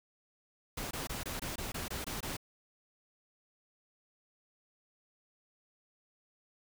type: noise bursts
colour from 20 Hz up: pink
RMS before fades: -39 dBFS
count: 10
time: 0.77-2.368 s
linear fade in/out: 5 ms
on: 140 ms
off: 22 ms
effects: none